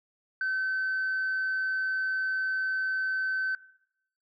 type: tone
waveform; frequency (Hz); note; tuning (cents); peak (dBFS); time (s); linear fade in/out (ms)
sine; 1532; G6; -40; -25; 0.41-3.55; 2
effects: noise-tail reverb RT60 0.7 s tail -19 dB re dry + tanh soft clip ceiling -24 dBFS